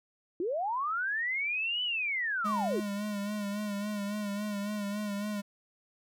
sine linear two-way sweep, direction up then down, 320 to 3016 to 320 Hz, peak -29 dBFS, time 0.4-2.8 s, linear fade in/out 2 ms, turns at 1.83 s
square tone with vibrato, 205.8 Hz, G#3, 16 cents flat, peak -33 dBFS, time 2.44-5.42 s, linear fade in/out 20 ms, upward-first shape sine, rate 3.6 Hz, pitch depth 47 cents each way
effects none

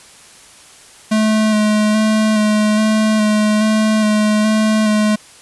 square tone with vibrato, 214.6 Hz, A3, 43 cents flat, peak -12 dBFS, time 1.11-5.16 s, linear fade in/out 10 ms, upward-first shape square, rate 1.2 Hz, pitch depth 16 cents each way, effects white hiss -42 dBFS RMS until 5.41 s + resampled to 24000 Hz

